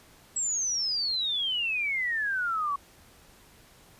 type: exponential sweep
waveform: sine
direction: down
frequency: 7790 to 1108.7 Hz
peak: -26 dBFS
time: 0.36-2.76 s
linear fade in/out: 5 ms
effects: pink hiss -56 dBFS RMS until 3.99 s + resampled to 32000 Hz